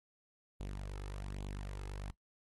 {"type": "tone with flanger", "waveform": "sawtooth", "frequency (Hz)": 49, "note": "G1", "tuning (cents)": 0, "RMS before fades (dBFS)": -43, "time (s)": [0.6, 2.11], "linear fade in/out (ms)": 0, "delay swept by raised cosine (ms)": [0.27, 2.37], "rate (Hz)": 1.2, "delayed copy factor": 0.55, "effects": ["noise-tail reverb RT60 0.1 s tail -20 dB re dry", "AAC 32 kbps"]}